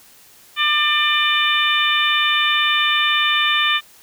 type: harmonic tone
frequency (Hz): 597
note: D5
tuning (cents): +28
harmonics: 2 / 3 / 4 / 5 / 6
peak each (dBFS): -21 / -21 / -21 / -21 / -21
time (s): 0.56-3.81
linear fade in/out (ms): 50
effects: white hiss -48 dBFS RMS until 4.02 s